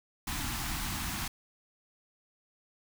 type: band-stop noise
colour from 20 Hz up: pink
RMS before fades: -35 dBFS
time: 0.27-1.28 s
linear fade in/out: 5 ms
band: 320 to 740 Hz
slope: 48 dB/octave
effects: none

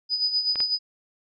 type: tone with tremolo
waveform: sine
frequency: 4978 Hz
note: D#8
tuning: in tune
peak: -19 dBFS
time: 0.09-0.79 s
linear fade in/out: 50 ms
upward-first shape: sine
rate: 8 Hz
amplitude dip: 65%
type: clicks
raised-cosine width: 0.3 ms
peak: -18 dBFS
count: 2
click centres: 0.557 / 0.604 s
effects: none

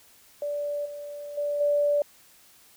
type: tone with level steps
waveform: sine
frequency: 582 Hz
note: D5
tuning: 16 cents flat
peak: -27 / -35 / -25 / -20 dBFS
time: 0.42-2.02 s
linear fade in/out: 2 ms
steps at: 0.85 / 1.37 / 1.6 s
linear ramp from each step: 10 ms
effects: white hiss -56 dBFS RMS until 2.76 s

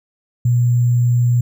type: tone with sample-and-hold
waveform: sine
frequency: 121.4 Hz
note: B2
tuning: 29 cents flat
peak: -11 dBFS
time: 0.45-1.41 s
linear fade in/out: 5 ms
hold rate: 7350 Hz
effects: none

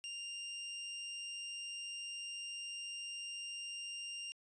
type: tone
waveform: sawtooth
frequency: 2794 Hz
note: F7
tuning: in tune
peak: -39 dBFS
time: 0.04-4.32 s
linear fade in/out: 0 ms
effects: resampled to 22050 Hz

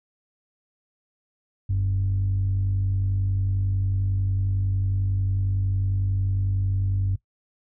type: tone pair together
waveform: sine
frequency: 45.64 / 96.7 Hz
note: F#1 / G2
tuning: -23 / -23 cents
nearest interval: octave + minor second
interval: 1300 cents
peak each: -27 / -20 dBFS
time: 1.69-7.16 s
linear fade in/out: 10 ms
effects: noise-tail reverb RT60 0.1 s tail -19 dB re dry + tanh soft clip ceiling -17 dBFS

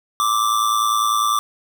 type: tone with amplitude modulation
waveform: square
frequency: 1174.7 Hz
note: D6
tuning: in tune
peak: -14 dBFS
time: 0.2-1.39 s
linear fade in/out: 0 ms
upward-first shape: sine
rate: 110 Hz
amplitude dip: 60%
effects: none

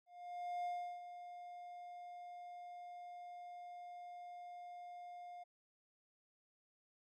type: tone with ADSR envelope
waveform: triangle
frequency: 708 Hz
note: F5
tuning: 23 cents sharp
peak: -36 dBFS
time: 0.06-5.44 s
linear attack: 590 ms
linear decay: 350 ms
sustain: -11 dB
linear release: 13 ms
effects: none

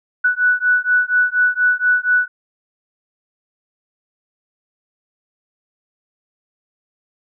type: beating tone pair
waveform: sine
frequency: 1479 / 1483.2 Hz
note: F#6 / F#6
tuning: -1 / +4 cents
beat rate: 4.2 Hz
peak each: -16 dBFS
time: 0.24-2.28 s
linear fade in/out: 10 ms
effects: none

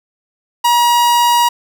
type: tone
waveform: 45% pulse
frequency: 956 Hz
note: A#5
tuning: 43 cents sharp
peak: -9 dBFS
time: 0.64-1.49 s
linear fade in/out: 10 ms
effects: none

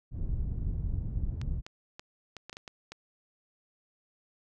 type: low-pass noise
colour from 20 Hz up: pink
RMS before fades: -32 dBFS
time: 0.11-1.62 s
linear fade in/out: 50 ms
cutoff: 110 Hz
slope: 12 dB/octave
type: clicks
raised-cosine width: 0.2 ms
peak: -25 dBFS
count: 9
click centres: 1.415 / 1.665 / 1.995 / 2.367 / 2.496 / 2.529 / 2.569 / 2.678 / 2.92 s
effects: none

